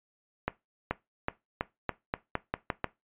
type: accelerating click train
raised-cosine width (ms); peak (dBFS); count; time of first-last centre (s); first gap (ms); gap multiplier
0.5; -13; 10; 0.48-2.843; 430; 0.87
effects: noise-tail reverb RT60 0.2 s tail -18 dB re dry + resampled to 8000 Hz